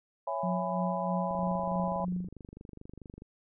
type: chord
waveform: sine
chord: C# minor seventh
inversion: none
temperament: just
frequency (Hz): 554.4 / 665.2 / 831.5 / 997.9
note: C#5 / E5 / G#5 / B5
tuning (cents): 0 / +16 / +2 / +18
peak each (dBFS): -36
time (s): 0.27-2.05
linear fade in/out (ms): 5
type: tone with tremolo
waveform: sine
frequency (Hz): 180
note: F#3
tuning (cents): -47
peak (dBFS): -29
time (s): 0.43-2.28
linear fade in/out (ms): 5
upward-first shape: sine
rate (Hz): 3.1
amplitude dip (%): 60
type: click train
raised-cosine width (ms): 3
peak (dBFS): -33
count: 48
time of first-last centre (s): 1.31-3.221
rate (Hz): 24.6
effects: none